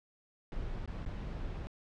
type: noise with dropouts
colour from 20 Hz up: brown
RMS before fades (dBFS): -39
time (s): 0.52-1.67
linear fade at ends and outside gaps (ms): 0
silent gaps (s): 0.859-0.876 / 1.051-1.062
effects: low-pass 4000 Hz 12 dB/octave